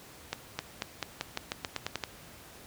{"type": "accelerating click train", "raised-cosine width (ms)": 0.2, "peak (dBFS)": -14, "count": 12, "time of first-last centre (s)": [0.33, 2.038], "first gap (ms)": 260, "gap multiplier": 0.89, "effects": ["pink hiss -51 dBFS RMS until 2.66 s", "high-pass 60 Hz 12 dB/octave"]}